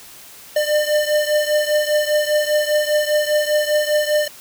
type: beating tone pair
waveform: square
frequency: 599 / 604 Hz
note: D5 / D5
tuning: +34 / +48 cents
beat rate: 5 Hz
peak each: -18 / -21 dBFS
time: 0.56-4.28 s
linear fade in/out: 5 ms
effects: white hiss -41 dBFS RMS until 4.4 s